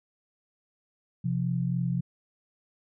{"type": "tone pair together", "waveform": "sine", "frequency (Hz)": [130, 173.53], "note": ["C3", "F3"], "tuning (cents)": [-11, -11], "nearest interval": "perfect fourth", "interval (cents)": 500, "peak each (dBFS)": -28, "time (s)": [1.24, 2.01], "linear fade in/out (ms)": 10, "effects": []}